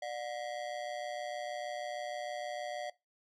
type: ring-modulated tone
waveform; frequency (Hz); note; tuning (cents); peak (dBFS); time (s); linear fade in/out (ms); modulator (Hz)
square; 659.3; E5; 0; -35; 0.02-2.9; 5; 63.2
effects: noise-tail reverb RT60 0.2 s tail -19 dB re dry + low-pass 6000 Hz 12 dB/octave